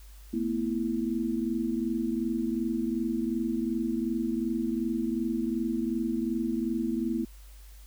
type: chord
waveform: sine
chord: A suspended second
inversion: none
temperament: equal with one note detuned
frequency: 224.2 / 246.9 / 329.6 Hz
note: A3 / B3 / E4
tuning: +33 / 0 / 0 cents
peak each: -31 dBFS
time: 0.33-7.25 s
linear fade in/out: 10 ms
effects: added 50 Hz sine -46 dBFS peak until 7.86 s + white hiss -58 dBFS RMS until 7.86 s